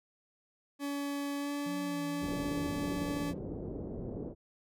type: tone with pitch glide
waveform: 40% pulse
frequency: 283.7 to 287.2 Hz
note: C#4 to D4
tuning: +40 to -39 cents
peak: -33 dBFS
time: 0.79-3.34 s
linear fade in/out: 50 ms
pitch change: +21 cents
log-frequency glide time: 1.37-1.52 s
type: tone with vibrato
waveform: triangle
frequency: 173.1 Hz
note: F3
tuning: 15 cents flat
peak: -39 dBFS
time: 1.66-3.39 s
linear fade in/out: 5 ms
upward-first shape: sine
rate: 1.8 Hz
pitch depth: 89 cents each way
type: low-pass noise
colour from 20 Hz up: white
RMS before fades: -40 dBFS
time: 2.2-4.35 s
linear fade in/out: 50 ms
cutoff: 450 Hz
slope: 24 dB/octave
type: clicks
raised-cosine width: 3 ms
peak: -35 dBFS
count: 3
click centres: 3.629 / 3.809 / 4.053 s
effects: none